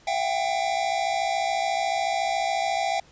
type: tone cluster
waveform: square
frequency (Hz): 672 / 739 / 793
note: E5 / F#5 / G5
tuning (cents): +33 / -2 / +20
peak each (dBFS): -29 / -30 / -27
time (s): 0.07-3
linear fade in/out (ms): 5
effects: pink hiss -55 dBFS RMS until 3.11 s + resampled to 16000 Hz